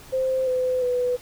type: tone with pitch steps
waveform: sine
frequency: 522 / 508.3 / 495 Hz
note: C5 / B4 / B4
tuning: -4 / +50 / +4 cents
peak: -20 dBFS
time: 0.12-1.17 s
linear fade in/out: 20 ms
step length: 350 ms
effects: pink hiss -46 dBFS RMS until 1.21 s